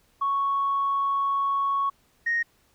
sine tone pair in turn, 1108.7 / 1864.6 Hz, C#6 / A#6, 0 / 0 cents, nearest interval major sixth, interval 900 cents, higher second, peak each -21 dBFS, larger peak neither, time 0.21-1.9 / 2.26-2.43 s, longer first, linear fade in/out 10 ms, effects tanh soft clip ceiling -17 dBFS + pink hiss -64 dBFS RMS until 2.74 s

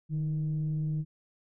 sine tone with frequency modulation, 153 Hz, D#3, 29 cents flat, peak -27 dBFS, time 0.09-1.05 s, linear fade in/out 50 ms, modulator 168 Hz, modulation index 0.24, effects tanh soft clip ceiling -23 dBFS

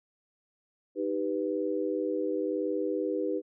sine chord, Eb augmented, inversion none, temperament equal, 311.1 / 392 / 493.9 Hz, Eb4 / G4 / B4, 0 / 0 / 0 cents, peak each -32 dBFS, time 0.95-3.42 s, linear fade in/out 50 ms, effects none

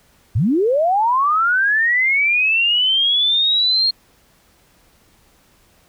sine linear sweep, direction up, 82.41 to 4270 Hz, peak -13 dBFS, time 0.35-3.91 s, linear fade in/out 10 ms, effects pink hiss -55 dBFS RMS until 5.88 s

